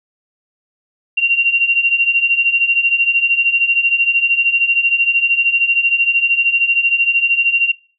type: beating tone pair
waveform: sine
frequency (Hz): 2751 / 2764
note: F7 / F7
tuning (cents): -27 / -19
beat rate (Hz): 13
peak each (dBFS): -16 / -13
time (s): 1.17-7.72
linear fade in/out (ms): 10
effects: noise-tail reverb RT60 0.4 s tail -21 dB re dry